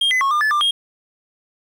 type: tone with pitch steps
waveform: triangle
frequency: 3221 / 2023 / 1096 / 1202 / 1733 / 1189 / 3247 Hz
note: G7 / B6 / C#6 / D6 / A6 / D6 / G#7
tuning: +46 / +41 / -20 / +40 / -27 / +21 / -40 cents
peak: -13 dBFS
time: 0.01-0.71 s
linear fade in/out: 5 ms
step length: 100 ms
effects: 8-bit